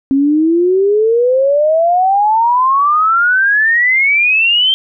sine exponential sweep, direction up, 267.6 to 3171 Hz, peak -8 dBFS, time 0.11-4.74 s, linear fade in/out 0 ms, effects none

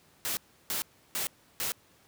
white noise bursts, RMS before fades -32 dBFS, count 4, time 0.25-1.72 s, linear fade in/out 0 ms, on 120 ms, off 330 ms, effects pink hiss -62 dBFS RMS until 2.07 s + high-pass 80 Hz 12 dB/octave

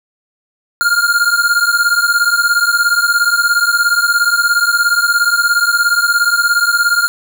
square beating tone pair, 1400 / 1417 Hz, F6 / F6, +4 / +25 cents, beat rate 17 Hz, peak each -14 dBFS, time 0.81-7.08 s, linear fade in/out 0 ms, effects none

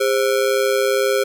square ring-modulated tone, 466.2 Hz, A#4, in tune, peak -13 dBFS, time 0-1.24 s, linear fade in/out 10 ms, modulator 61 Hz, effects none

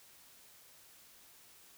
silence, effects white hiss -60 dBFS RMS until 1.77 s

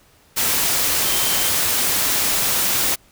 sine tone in noise, 3125 Hz, G7, 6 cents flat, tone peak -28 dBFS, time 1.05-1.5 s, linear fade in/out 20 ms, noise white, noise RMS -19 dBFS, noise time 0.36-2.96 s, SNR -12 dB, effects pink hiss -54 dBFS RMS until 3.11 s

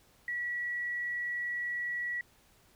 sine tone, 1935 Hz, B6, 36 cents flat, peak -32 dBFS, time 0.28-2.21 s, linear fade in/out 2 ms, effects pink hiss -64 dBFS RMS until 2.75 s

